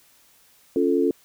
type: chord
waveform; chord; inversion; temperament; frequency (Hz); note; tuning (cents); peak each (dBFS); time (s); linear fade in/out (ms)
sine; Db augmented; none; equal; 277.2 / 349.2 / 440; Db4 / F4 / A4; 0 / 0 / 0; -22; 0.76-1.11; 2
effects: white hiss -57 dBFS RMS until 1.24 s